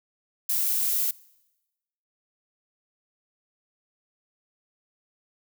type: noise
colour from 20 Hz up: violet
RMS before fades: -25 dBFS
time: 0.49-1.11 s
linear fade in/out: 5 ms
effects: noise-tail reverb RT60 1.0 s tail -23 dB re dry